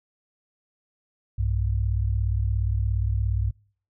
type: tone pair together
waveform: sine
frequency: 62.6 / 99.75 Hz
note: B1 / G2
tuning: +24 / +31 cents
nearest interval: minor sixth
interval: 807 cents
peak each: -24 dBFS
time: 1.38-3.51 s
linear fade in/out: 10 ms
effects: noise-tail reverb RT60 0.5 s tail -26 dB re dry